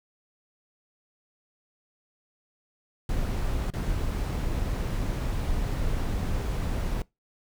brown noise with dropouts, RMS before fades -28 dBFS, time 3.09-7.02 s, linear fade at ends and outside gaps 2 ms, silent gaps 3.703-3.736 s, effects noise-tail reverb RT60 0.2 s tail -22 dB re dry

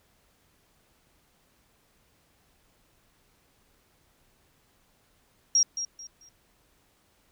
sine tone with echo, 5620 Hz, F8, 10 cents sharp, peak -18 dBFS, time 5.55-5.63 s, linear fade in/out 2 ms, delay 220 ms, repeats 3, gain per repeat -11 dB, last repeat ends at 6.29 s, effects pink hiss -66 dBFS RMS until 7.31 s

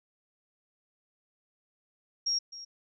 sine tone with echo, 5588 Hz, F8, in tune, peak -26 dBFS, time 2.26-2.39 s, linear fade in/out 10 ms, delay 260 ms, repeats 1, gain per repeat -15 dB, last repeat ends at 2.65 s, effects none

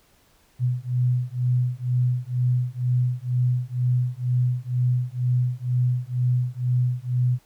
sine beating tone pair, 123.47 / 125.57 Hz, B2 / B2, 0 / +29 cents, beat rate 2.1 Hz, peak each -23 / -23 dBFS, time 0.59-7.39 s, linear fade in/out 50 ms, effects pink hiss -60 dBFS RMS until 7.45 s

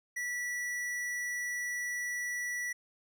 sine tone with tanh clipping, 1950 Hz, B6, 23 cents flat, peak -35 dBFS, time 0.16-2.73 s, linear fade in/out 10 ms, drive 16 dB, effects none

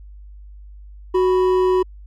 triangle tone pair together, 370 / 987.8 Hz, F#4 / B5, 0 / 0 cents, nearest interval octave + perfect fourth, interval 1700 cents, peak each -12 / -22 dBFS, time 1.14-1.83 s, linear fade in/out 10 ms, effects added 50 Hz sine -37 dBFS peak until 2.06 s

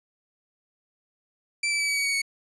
sawtooth tone with pitch steps, 2334 / 2315 / 2297 / 2278 / 2260 / 2242 / 2223 Hz, D7 / D7 / D7 / C#7 / C#7 / C#7 / C#7, -11 / -25 / -39 / +47 / +33 / +19 / +4 cents, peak -20 dBFS, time 1.63-2.218 s, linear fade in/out 5 ms, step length 84 ms, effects resampled to 24000 Hz + 10-bit

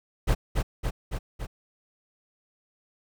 brown noise with echo, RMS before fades -21 dBFS, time 0.27-0.35 s, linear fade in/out 20 ms, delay 280 ms, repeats 4, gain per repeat -3 dB, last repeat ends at 1.47 s, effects none

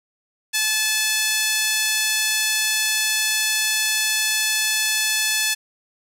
5% pulse tone with high-pass filter, 867 Hz, A5, 26 cents flat, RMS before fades -21 dBFS, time 0.53-5.55 s, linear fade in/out 20 ms, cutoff 1800 Hz, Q 1.3, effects none

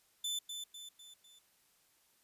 sawtooth tone with echo, 3520 Hz, A7, in tune, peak -32 dBFS, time 0.24-0.39 s, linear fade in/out 5 ms, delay 250 ms, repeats 4, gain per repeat -6 dB, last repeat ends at 1.39 s, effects white hiss -71 dBFS RMS until 2.23 s + resampled to 32000 Hz

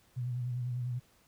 sine tone with vibrato, 123.47 Hz, B2, in tune, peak -32 dBFS, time 0.16-1 s, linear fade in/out 20 ms, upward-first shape sine, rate 10 Hz, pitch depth 44 cents each way, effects pink hiss -66 dBFS RMS until 1.27 s

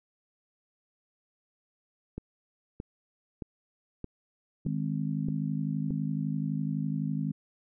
click train, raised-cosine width 3 ms, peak -23 dBFS, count 7, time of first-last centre 2.18-5.907 s, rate 1.61 Hz
harmonic tone, 51.91 Hz, G#1, in tune, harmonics 3 / 4 / 5, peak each -31 / -33 / -35 dBFS, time 4.65-7.32 s, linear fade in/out 10 ms
effects none

